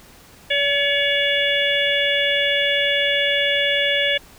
harmonic tone with a mistuned harmonic, 570 Hz, C#5, 48 cents sharp, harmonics 1 / 3 / 4 / 5 / 6, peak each -23 / -23 / -23 / -23 / -23 dBFS, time 0.5-4.18 s, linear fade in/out 10 ms, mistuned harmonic 4, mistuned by -29 cents, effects pink hiss -47 dBFS RMS until 4.38 s

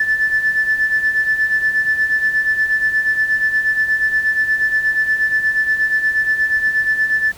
sine beating tone pair, 1745 / 1753.4 Hz, A6 / A6, -15 / -7 cents, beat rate 8.4 Hz, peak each -20 / -14 dBFS, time 0-7.32 s, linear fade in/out 5 ms, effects tanh soft clip ceiling -7 dBFS + pink hiss -41 dBFS RMS until 7.37 s

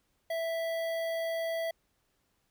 square tone with notch filter, 659.3 Hz, E5, in tune, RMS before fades -33 dBFS, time 0.3-1.71 s, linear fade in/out 5 ms, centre 7300 Hz, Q 0.76, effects pink hiss -75 dBFS RMS until 2.5 s

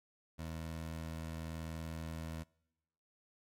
20% pulse tone, 80.9 Hz, E2, 32 cents flat, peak -36 dBFS, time 0.38-2.44 s, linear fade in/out 20 ms, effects noise-tail reverb RT60 1.0 s tail -26 dB re dry + MP3 64 kbps

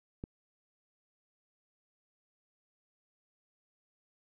click, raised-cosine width 3 ms, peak -26 dBFS, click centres 0.239 s, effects none

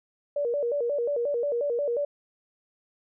sine tone with vibrato, 523.3 Hz, C5, in tune, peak -24 dBFS, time 0.36-2.05 s, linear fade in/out 5 ms, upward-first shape square, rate 5.6 Hz, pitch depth 170 cents each way, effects none

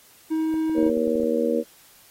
triangle tone, 317.6 Hz, D#4, 36 cents sharp, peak -19 dBFS, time 0.3-0.9 s, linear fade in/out 20 ms
clicks, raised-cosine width 2 ms, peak -26 dBFS, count 11, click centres 0.541 / 0.696 / 0.782 / 0.829 / 0.865 / 0.898 / 0.973 / 1.076 / 1.155 / 1.201 / 1.235 s
harmonic tone, 79.1 Hz, D#2, 29 cents sharp, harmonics 3 / 4 / 5 / 6 / 7, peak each -26 / -27 / -33 / -23 / -27 dBFS, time 0.74-1.64 s, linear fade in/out 50 ms
effects white hiss -53 dBFS RMS until 2.1 s + AAC 48 kbps

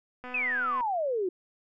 click train, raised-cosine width 0.5 ms, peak -27 dBFS, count 143, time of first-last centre 0.24-0.808 s, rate 250 Hz
sine exponential sweep, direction down, 2637 to 349.2 Hz, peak -26 dBFS, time 0.34-1.29 s, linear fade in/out 5 ms
effects none

